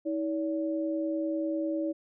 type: tone pair together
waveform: sine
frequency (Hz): 320 / 570.2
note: D#4 / C#5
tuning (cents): +49 / +49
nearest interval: minor seventh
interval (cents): 1000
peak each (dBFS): -29 / -33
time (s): 0.05-1.93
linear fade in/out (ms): 20
effects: none